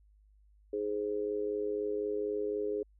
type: tone with amplitude modulation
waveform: sine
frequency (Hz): 417.6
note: G#4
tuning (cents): +10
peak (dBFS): -27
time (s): 0.73-2.83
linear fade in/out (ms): 5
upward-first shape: sine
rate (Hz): 104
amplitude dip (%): 85
effects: added 51 Hz sine -60 dBFS peak until 2.99 s